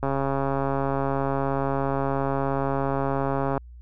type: click train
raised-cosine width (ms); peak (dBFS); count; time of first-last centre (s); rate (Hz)
1; -12; 487; 0.03-3.577; 137
effects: added 60 Hz sine -41 dBFS peak until 3.81 s